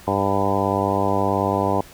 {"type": "harmonic tone with a mistuned harmonic", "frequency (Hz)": 98.6, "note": "G2", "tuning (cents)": 11, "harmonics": [1, 2, 3, 4, 5, 6, 7, 8, 9, 10], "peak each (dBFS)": [-27, -27, -27, -27, -27, -27, -27, -27, -27, -27], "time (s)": [0.07, 1.81], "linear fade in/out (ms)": 5, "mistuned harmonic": 10, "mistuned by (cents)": 18, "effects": ["pink hiss -45 dBFS RMS until 1.93 s"]}